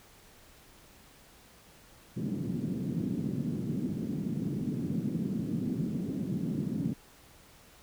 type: band-pass noise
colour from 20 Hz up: white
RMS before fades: -33 dBFS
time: 2.16-6.94 s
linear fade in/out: 10 ms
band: 140 to 250 Hz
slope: 24 dB/octave
effects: pink hiss -57 dBFS RMS until 7.82 s